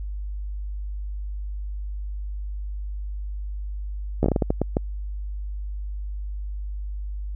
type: slowing click train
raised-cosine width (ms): 2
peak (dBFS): -7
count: 10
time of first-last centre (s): 4.23-4.769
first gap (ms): 13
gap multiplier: 1.36
effects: added 50 Hz sine -28 dBFS peak until 7.35 s